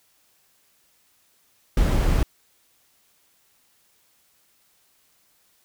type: noise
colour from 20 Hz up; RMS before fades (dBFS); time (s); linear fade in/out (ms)
brown; -19; 1.77-2.23; 2
effects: white hiss -63 dBFS RMS until 5.64 s